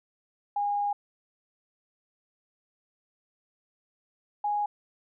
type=tone pair in turn; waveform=sine; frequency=817 / 827.9 Hz; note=G#5 / G#5; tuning=-29 / -6 cents; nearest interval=unison; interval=23 cents; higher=second; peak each=-25 / -25 dBFS; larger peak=neither; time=0.56-0.93 / 4.44-4.66 s; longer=first; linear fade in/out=5 ms; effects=none